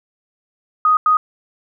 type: tone bursts at uneven times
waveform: sine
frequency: 1247 Hz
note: D#6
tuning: 3 cents sharp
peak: -10 dBFS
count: 2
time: 0.85-0.97 / 1.06-1.17 s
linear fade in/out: 2 ms
effects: none